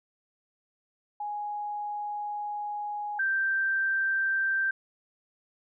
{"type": "tone pair in turn", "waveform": "sine", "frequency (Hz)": [830.6, 1568], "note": ["G#5", "G6"], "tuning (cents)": [0, 0], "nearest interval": "major seventh", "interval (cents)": 1100, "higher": "second", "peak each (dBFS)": [-31, -24], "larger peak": "second", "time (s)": [[1.2, 3.19], [3.19, 4.71]], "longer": "first", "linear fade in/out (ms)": 5, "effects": []}